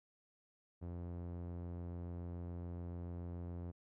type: tone with low-pass filter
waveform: sawtooth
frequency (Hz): 87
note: F2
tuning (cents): -6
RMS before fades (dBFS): -45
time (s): 0.81-3.72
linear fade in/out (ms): 20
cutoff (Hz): 680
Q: 0.55
effects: none